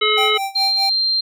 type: harmonic tone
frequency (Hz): 427.6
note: A4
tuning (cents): -49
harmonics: 1 / 3 / 5 / 7 / 9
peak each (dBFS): -20 / -20 / -20 / -20 / -20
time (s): 0.01-0.38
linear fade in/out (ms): 10
type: tone with tremolo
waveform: square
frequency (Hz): 782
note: G5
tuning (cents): -4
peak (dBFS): -20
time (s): 0.17-0.9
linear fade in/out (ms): 10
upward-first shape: sine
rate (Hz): 4.8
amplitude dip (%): 90
type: tone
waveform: sine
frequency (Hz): 4167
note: C8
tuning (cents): -8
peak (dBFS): -15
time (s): 0.55-1.21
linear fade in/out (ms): 10
effects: none